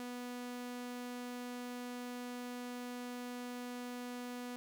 sawtooth tone, 245.7 Hz, B3, 9 cents flat, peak -38 dBFS, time 0-4.56 s, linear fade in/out 0 ms, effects 13-bit

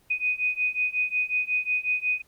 sine beating tone pair, 2489 / 2494.5 Hz, D#7 / D#7, 0 / +4 cents, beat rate 5.5 Hz, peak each -27 / -26 dBFS, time 0.1-2.22 s, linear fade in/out 10 ms, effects pink hiss -62 dBFS RMS until 2.27 s + Opus 24 kbps

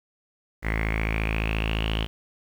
sawtooth tone with low-pass filter sweep, 54.4 Hz, A1, 19 cents flat, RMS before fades -26 dBFS, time 0.62-2.08 s, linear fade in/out 50 ms, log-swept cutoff 2000 to 3100 Hz, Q 9, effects 8-bit

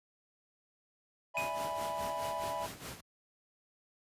triangle chord, E dominant seventh, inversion third, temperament equal, 587.3 / 659.3 / 830.6 / 987.8 Hz, D5 / E5 / G#5 / B5, 0 / 0 / 0 / 0 cents, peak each -42 / -38 / -40 / -36 dBFS, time 1.34-2.67 s, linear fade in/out 20 ms
pink noise with tremolo, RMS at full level -42 dBFS, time 1.37-3.01 s, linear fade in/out 10 ms, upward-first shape sine, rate 4.8 Hz, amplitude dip 70%
triangle tone with exponential decay, 2493 Hz, D#7, 3 cents sharp, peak -29 dBFS, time 1.37-1.66 s, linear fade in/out 0 ms, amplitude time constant 61 ms
effects high-pass 80 Hz 12 dB/octave + resampled to 32000 Hz

